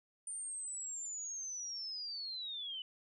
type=linear sweep; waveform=sine; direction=down; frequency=9040 to 2970 Hz; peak=-40 dBFS; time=0.27-2.82 s; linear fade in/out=2 ms; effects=none